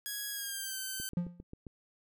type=tone with pitch glide; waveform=5% pulse; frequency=1661.2 to 1541 Hz; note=G#6 to G6; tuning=0 to -30 cents; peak=-26 dBFS; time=0.06-1.09 s; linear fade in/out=0 ms; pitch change=-130 cents; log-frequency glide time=0.31-0.78 s
type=click train; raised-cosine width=3 ms; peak=-32 dBFS; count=6; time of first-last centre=1-1.668 s; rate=7.49 Hz
type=tone with exponential decay; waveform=triangle; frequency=174.9 Hz; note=F3; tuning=3 cents sharp; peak=-24 dBFS; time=1.17-1.43 s; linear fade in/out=2 ms; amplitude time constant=56 ms
effects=none